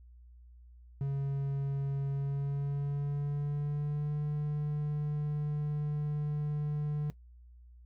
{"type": "tone with pitch glide", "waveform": "triangle", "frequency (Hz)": [138.59, 148.54], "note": ["C#3", "D3"], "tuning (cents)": [0, 20], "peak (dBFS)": -28, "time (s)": [1.01, 7.1], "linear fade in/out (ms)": 0, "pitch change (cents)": 120, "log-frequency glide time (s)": [2.11, 4.16], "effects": ["noise-tail reverb RT60 0.1 s tail -17 dB re dry", "added 60 Hz sine -52 dBFS peak until 7.85 s"]}